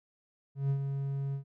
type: tone with ADSR envelope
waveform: triangle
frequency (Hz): 138.2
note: C#3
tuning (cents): -5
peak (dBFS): -23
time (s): 0.55-1.44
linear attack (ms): 150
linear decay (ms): 80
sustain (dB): -6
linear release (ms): 100
effects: none